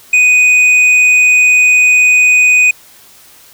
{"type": "tone with hard clipping", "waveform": "sine", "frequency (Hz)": 2489, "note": "D#7", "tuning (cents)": 0, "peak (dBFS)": -6, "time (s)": [0.13, 2.71], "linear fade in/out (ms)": 5, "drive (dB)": 5, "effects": ["white hiss -41 dBFS RMS until 3.53 s"]}